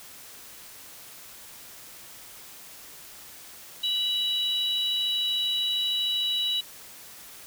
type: tone pair together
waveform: sine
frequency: 2960 / 3893 Hz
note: F#7 / B7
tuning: 0 / -26 cents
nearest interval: perfect fourth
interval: 474 cents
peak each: -27 / -25 dBFS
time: 3.83-6.61 s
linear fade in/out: 10 ms
effects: tanh soft clip ceiling -18 dBFS + white hiss -46 dBFS RMS until 7.46 s